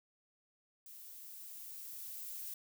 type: noise with level ramp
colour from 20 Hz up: violet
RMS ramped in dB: -53 to -44 dBFS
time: 0.86-2.54 s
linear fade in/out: 2 ms
effects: none